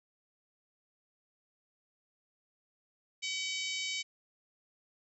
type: harmonic tone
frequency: 759 Hz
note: F#5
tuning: 44 cents sharp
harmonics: 3 / 4 / 5 / 6 / 7 / 8 / 9 / 10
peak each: -38 / -40 / -42 / -44 / -45 / -46 / -47 / -48 dBFS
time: 3.22-4.03 s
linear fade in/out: 20 ms
effects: none